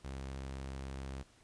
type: tone with vibrato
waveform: sawtooth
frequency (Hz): 67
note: C2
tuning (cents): +42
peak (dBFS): -37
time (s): 0.04-1.23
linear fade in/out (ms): 10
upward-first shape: triangle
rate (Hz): 16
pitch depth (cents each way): 15
effects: pink hiss -65 dBFS RMS until 1.43 s + resampled to 22050 Hz